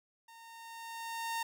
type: tone with level ramp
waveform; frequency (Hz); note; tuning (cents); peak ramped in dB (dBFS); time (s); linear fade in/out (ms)
sawtooth; 917; A#5; -29; -50 to -29; 0.28-1.43; 5
effects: none